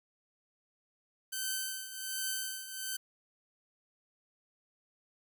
5% pulse tone with tremolo, 1538 Hz, G6, 33 cents flat, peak -21 dBFS, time 1.32-2.97 s, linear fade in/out 10 ms, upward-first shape triangle, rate 1.3 Hz, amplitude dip 75%, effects none

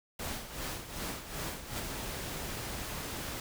pink noise with tremolo, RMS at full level -37 dBFS, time 0.19-1.8 s, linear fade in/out 5 ms, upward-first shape sine, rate 2.6 Hz, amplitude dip 65%
pink noise, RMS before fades -39 dBFS, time 1.76-3.4 s, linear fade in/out 2 ms
effects none

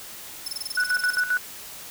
30% pulse tone bursts, 5274 Hz, E8, in tune, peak -23 dBFS, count 16, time 0.46-1.202 s, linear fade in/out 5 ms, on 22 ms, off 26 ms
sine tone with tremolo, 1480 Hz, F#6, in tune, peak -19 dBFS, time 0.77-1.38 s, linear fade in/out 5 ms, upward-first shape square, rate 7.5 Hz, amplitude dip 70%
effects white hiss -40 dBFS RMS until 1.9 s

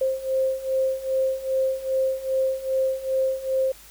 sine beating tone pair, 526 / 528.5 Hz, C5 / C5, +9 / +17 cents, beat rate 2.5 Hz, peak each -26 / -23 dBFS, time 0.01-3.72 s, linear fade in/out 5 ms, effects added 50 Hz sine -53 dBFS peak until 3.9 s + white hiss -48 dBFS RMS until 3.9 s

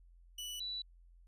sawtooth / sine tone pair in turn, 2960 / 3951 Hz, F#7 / B7, 0 / 0 cents, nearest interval perfect fourth, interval 500 cents, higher second, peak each -38 / -38 dBFS, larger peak neither, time 0.38-0.6 / 0.6-0.82 s, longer neither, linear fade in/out 5 ms, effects added 43 Hz sine -58 dBFS peak until 1.27 s + resampled to 32000 Hz

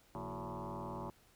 sine tone with frequency modulation, 370 Hz, F#4, in tune, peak -40 dBFS, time 0.15-1.1 s, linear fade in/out 0 ms, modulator 99.8 Hz, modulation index 7.1, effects pink hiss -67 dBFS RMS until 1.35 s

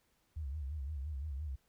sine tone with vibrato, 72 Hz, D2, 34 cents flat, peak -37 dBFS, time 0.36-1.56 s, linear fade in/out 10 ms, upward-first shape sine, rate 5.8 Hz, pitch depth 160 cents each way, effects pink hiss -75 dBFS RMS until 1.68 s

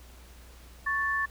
sine tone pair together, 1108.7 / 1760 Hz, C#6 / A6, 0 / 0 cents, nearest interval minor sixth, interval 800 cents, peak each -31 / -27 dBFS, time 0.86-1.26 s, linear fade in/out 10 ms, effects added 60 Hz sine -49 dBFS peak until 1.3 s + pink hiss -55 dBFS RMS until 1.3 s

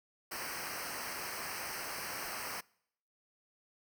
pink noise with comb filter, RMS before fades -41 dBFS, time 0.31-2.61 s, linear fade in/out 10 ms, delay 0.28 ms, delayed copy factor -0.95, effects noise-tail reverb RT60 0.7 s tail -25 dB re dry

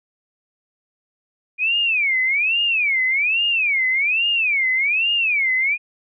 sine tone with vibrato, 2400 Hz, D7, 37 cents sharp, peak -16 dBFS, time 1.58-5.78 s, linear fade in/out 50 ms, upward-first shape sine, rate 1.2 Hz, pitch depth 290 cents each way, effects none

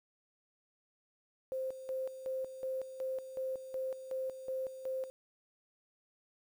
sine tone with tremolo, 523.3 Hz, C5, in tune, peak -34 dBFS, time 1.52-5.1 s, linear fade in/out 0 ms, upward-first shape square, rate 2.7 Hz, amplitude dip 70%, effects 10-bit

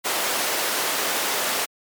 pink high-pass noise, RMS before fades -24 dBFS, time 0.04-1.66 s, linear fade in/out 20 ms, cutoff 490 Hz, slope 12 dB/octave, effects MP3 96 kbps

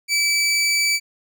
20% pulse tone, 2307 Hz, D7, 31 cents flat, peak -12 dBFS, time 0.08-1 s, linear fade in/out 50 ms, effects none

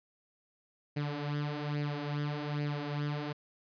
sawtooth tone with flanger, 146.83 Hz, D3, in tune, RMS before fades -35 dBFS, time 0.96-3.33 s, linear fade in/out 10 ms, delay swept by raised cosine 0.42 to 6.22 ms, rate 1.2 Hz, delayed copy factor +0.65, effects resampled to 11025 Hz

